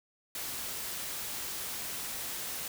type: noise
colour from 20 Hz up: white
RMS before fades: -38 dBFS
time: 0.35-2.68 s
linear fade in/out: 2 ms
effects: none